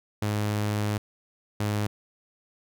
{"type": "tone pair in turn", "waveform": "sawtooth", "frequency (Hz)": [104.8, 104.43], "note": ["G#2", "G#2"], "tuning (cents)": [16, 10], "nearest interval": "unison", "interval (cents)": 6, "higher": "first", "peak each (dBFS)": -21, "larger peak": "neither", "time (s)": [[0.22, 0.98], [1.6, 1.87]], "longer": "first", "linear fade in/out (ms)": 5, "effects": []}